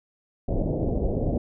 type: low-pass noise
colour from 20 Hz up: pink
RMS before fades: -25 dBFS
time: 0.48-1.38 s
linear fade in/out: 5 ms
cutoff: 660 Hz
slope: 48 dB/octave
effects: none